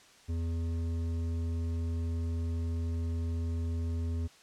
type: tone with hard clipping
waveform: triangle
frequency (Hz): 83.2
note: E2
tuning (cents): +17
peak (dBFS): -32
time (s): 0.28-4.28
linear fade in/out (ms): 20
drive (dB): 13
effects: white hiss -58 dBFS RMS until 4.42 s + low-pass 7000 Hz 12 dB/octave